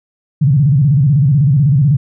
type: tone with vibrato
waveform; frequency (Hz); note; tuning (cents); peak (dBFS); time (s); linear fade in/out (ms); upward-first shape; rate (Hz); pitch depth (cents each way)
sine; 140; C#3; +18; -7; 0.41-1.97; 10; square; 16; 160
effects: none